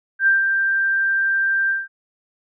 sine tone with ADSR envelope, 1578 Hz, G6, 11 cents sharp, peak -11 dBFS, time 0.19-1.88 s, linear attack 78 ms, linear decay 150 ms, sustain -5 dB, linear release 180 ms, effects none

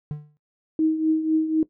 triangle tone with exponential decay, 149.2 Hz, D3, 28 cents sharp, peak -22 dBFS, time 0.11-0.37 s, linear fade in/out 0 ms, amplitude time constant 55 ms
sine tone with tremolo, 315.9 Hz, D#4, 26 cents sharp, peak -15 dBFS, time 0.79-1.63 s, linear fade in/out 2 ms, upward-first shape triangle, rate 4 Hz, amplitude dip 70%
effects noise-tail reverb RT60 0.1 s tail -17 dB re dry

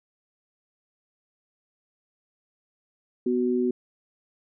sine tone pair together, 247.7 / 371.1 Hz, B3 / F#4, +5 / +5 cents, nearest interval perfect fifth, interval 700 cents, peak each -24 dBFS, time 3.26-3.71 s, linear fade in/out 5 ms, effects none

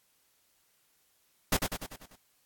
pink noise with echo, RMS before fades -25 dBFS, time 1.52-1.57 s, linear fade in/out 5 ms, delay 98 ms, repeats 6, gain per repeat -5 dB, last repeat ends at 2.158 s, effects white hiss -70 dBFS RMS until 2.45 s + AAC 64 kbps

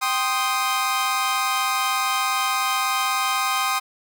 sawtooth chord, C minor, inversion second, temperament equal, 784 / 1046.5 / 1244.5 Hz, G5 / C6 / Eb6, 0 / 0 / 0 cents, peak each -23 / -21 / -20 dBFS, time 0.01-3.8 s, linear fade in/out 20 ms, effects none

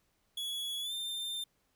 45% pulse tone with pitch glide, 3373 to 3594 Hz, G#7 to A7, +26 to +36 cents, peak -35 dBFS, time 0.37-1.44 s, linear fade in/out 5 ms, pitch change +110 cents, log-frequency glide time 0.81-0.93 s, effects pink hiss -75 dBFS RMS until 1.75 s

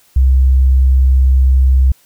sine tone, 65.41 Hz, C2, in tune, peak -6 dBFS, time 0.16-1.92 s, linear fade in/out 5 ms, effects white hiss -51 dBFS RMS until 2.05 s

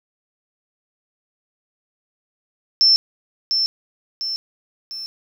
sine tone with echo, 5340 Hz, E8, 22 cents sharp, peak -10 dBFS, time 2.81-2.96 s, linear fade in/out 0 ms, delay 700 ms, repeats 3, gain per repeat -6 dB, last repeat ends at 5.06 s, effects 8-bit

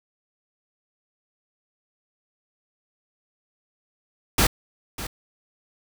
pink noise with echo, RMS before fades -18 dBFS, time 4.38-4.47 s, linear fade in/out 5 ms, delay 600 ms, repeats 1, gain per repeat -14 dB, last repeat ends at 5.07 s, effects none

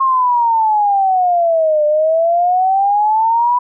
sine exponential two-way sweep, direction down then up, 1080 to 595 to 991 Hz, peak -10 dBFS, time 0-3.59 s, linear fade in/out 10 ms, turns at 1.85 s, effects none

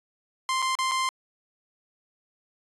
sawtooth tone with dropouts, 1046.5 Hz, C6, in tune, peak -20 dBFS, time 0.49-1.09 s, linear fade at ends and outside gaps 1 ms, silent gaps 0.62-0.624 / 0.753-0.788 / 0.913-0.917 s, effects resampled to 24000 Hz

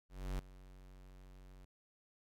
square tone with ADSR envelope, 46.67 Hz, F#1, 16 cents sharp, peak -36 dBFS, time 0.09-1.65 s, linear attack 300 ms, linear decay 4 ms, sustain -19 dB, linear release 5 ms, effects AAC 64 kbps

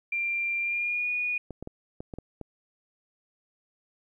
sine tone with pitch glide, 2376 to 2456 Hz, D7 to D#7, +20 to -23 cents, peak -26 dBFS, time 0.12-1.38 s, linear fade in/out 5 ms, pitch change +57 cents, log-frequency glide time 0.6-1.09 s
clicks, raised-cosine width 2 ms, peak -24 dBFS, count 7, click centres 1.507 / 1.626 / 1.674 / 2.005 / 2.138 / 2.186 / 2.413 s
effects 11-bit

